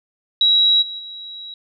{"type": "tone with level steps", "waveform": "sine", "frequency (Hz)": 3871, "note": "B7", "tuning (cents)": -35, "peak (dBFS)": [-11, -27, -31], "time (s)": [0.41, 1.54], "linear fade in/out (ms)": 2, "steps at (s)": [0.81, 0.98], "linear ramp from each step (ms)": 20, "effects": []}